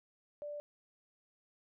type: tone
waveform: sine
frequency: 587.3 Hz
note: D5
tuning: in tune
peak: -40 dBFS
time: 0.42-0.6 s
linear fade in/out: 0 ms
effects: none